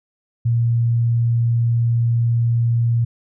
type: tone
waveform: sine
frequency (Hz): 117.3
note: A#2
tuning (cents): +11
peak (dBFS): -14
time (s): 0.45-3.05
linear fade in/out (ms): 10
effects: none